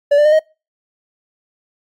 triangle tone with pitch steps, 575 / 591.5 / 608.5 / 626 Hz, D5 / D5 / D#5 / D#5, -37 / +12 / -39 / +10 cents, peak -6 dBFS, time 0.11-0.394 s, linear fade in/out 10 ms, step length 71 ms, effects noise-tail reverb RT60 0.3 s tail -26 dB re dry + AAC 64 kbps

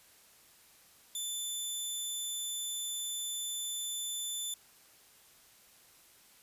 15% pulse tone, 3520 Hz, A7, in tune, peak -28 dBFS, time 1.15-4.54 s, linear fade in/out 2 ms, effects white hiss -61 dBFS RMS until 6.42 s + resampled to 32000 Hz

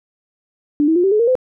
sine tone with pitch steps, 293.7 / 322.1 / 353.3 / 387.5 / 425.1 / 466.2 / 511.4 Hz, D4 / E4 / F4 / G4 / G#4 / A#4 / C5, 0 / -40 / +20 / -20 / +40 / 0 / -40 cents, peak -11 dBFS, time 0.8-1.353 s, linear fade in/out 0 ms, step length 79 ms, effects none

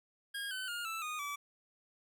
25% pulse tone with pitch steps, 1628 / 1519 / 1417.3 / 1322.3 / 1233.8 / 1151.2 Hz, G#6 / F#6 / F6 / E6 / D#6 / D6, -35 / +45 / +25 / +5 / -15 / -35 cents, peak -34 dBFS, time 0.34-1.36 s, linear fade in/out 10 ms, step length 170 ms, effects none

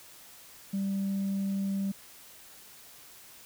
sine tone, 196 Hz, G3, in tune, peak -26 dBFS, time 0.73-1.92 s, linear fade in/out 10 ms, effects tanh soft clip ceiling -26 dBFS + white hiss -52 dBFS RMS until 3.45 s

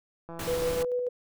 click train, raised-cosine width 1 ms, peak -28 dBFS, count 94, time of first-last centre 0.29-0.847 s, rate 167 Hz
pink noise, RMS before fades -36 dBFS, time 0.39-0.83 s, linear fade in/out 5 ms
sine tone with tremolo, 493.9 Hz, B4, in tune, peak -25 dBFS, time 0.47-1.09 s, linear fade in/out 10 ms, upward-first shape square, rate 6.7 Hz, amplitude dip 25%
effects none

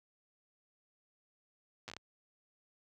slowing click train, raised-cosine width 0.2 ms, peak -27 dBFS, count 6, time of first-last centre 1.88-1.966 s, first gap 8 ms, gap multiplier 1.39, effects high-pass 60 Hz 12 dB/octave

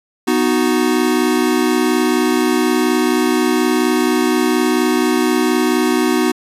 square chord, B major, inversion none, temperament equal, 246.9 / 311.1 / 370 Hz, B3 / D#4 / F#4, 0 / 0 / 0 cents, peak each -18 dBFS, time 0.27-6.32 s, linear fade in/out 10 ms, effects resampled to 32000 Hz

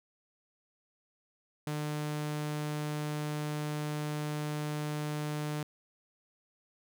sawtooth tone, 150 Hz, D3, 37 cents sharp, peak -29 dBFS, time 1.67-5.63 s, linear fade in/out 2 ms, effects none

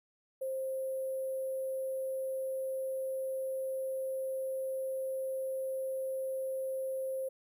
sine tone with sample-and-hold, 528 Hz, C5, 16 cents sharp, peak -33 dBFS, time 0.41-7.29 s, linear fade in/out 10 ms, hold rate 11025 Hz, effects none

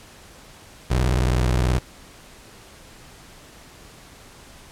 25% pulse tone with vibrato, 62 Hz, B1, 7 cents sharp, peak -14 dBFS, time 0.9-1.79 s, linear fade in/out 10 ms, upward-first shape sine, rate 19 Hz, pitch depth 250 cents each way, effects pink hiss -46 dBFS RMS until 4.71 s + low-pass 11000 Hz 12 dB/octave

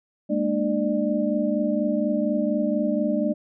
sine tone cluster, 206.8 / 231 / 298.9 / 597 Hz, G#3 / A#3 / D4 / D5, -7 / -16 / +31 / +28 cents, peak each -26 dBFS, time 0.29-3.34 s, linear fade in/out 20 ms, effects none

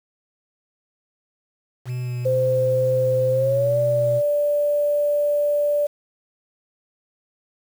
triangle tone with vibrato, 123.8 Hz, B2, 5 cents sharp, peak -22 dBFS, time 1.85-4.22 s, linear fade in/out 50 ms, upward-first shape sine, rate 2.1 Hz, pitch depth 15 cents each way
sine tone with pitch glide, 518 to 584.8 Hz, C5 to D5, -17 to -7 cents, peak -17 dBFS, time 2.25-5.87 s, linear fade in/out 10 ms, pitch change +210 cents, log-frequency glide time 3.31-3.79 s
effects 7-bit

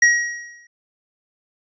square tone with exponential decay, 1900 Hz, A#6, 33 cents sharp, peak -9 dBFS, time 0.02-0.67 s, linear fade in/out 5 ms, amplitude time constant 140 ms, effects resampled to 16000 Hz

